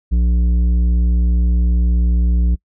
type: tone with tanh clipping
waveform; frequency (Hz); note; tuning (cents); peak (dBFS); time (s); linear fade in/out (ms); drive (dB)
sine; 59.5; A#1; +36; -13; 0.11-2.56; 20; 9
effects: noise-tail reverb RT60 0.1 s tail -26 dB re dry